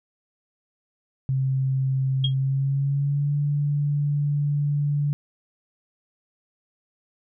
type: tone with pitch glide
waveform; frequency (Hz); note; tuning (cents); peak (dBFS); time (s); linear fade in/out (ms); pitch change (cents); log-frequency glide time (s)
sine; 133.1 to 145.15; C3 to D3; +30 to -20; -20; 1.29-5.13; 0; +150; 2.31-3.35
type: tone with exponential decay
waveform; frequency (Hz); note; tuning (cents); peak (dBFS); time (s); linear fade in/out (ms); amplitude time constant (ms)
sine; 3262; G#7; -32; -19; 2.24-2.34; 5; 20
effects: none